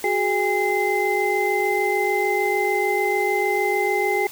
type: tone cluster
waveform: sine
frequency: 371.2 / 417.9 / 812 / 2069 Hz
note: F#4 / G#4 / G#5 / C7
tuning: +6 / +11 / -39 / -20 cents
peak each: -24 dBFS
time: 0.04-4.27 s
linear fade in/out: 2 ms
effects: white hiss -39 dBFS RMS until 4.31 s